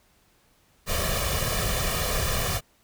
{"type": "noise with comb filter", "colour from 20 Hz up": "pink", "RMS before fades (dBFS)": -26, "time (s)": [0.86, 2.61], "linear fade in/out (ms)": 50, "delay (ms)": 1.7, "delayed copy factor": 0.75, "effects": ["pink hiss -63 dBFS RMS until 2.83 s"]}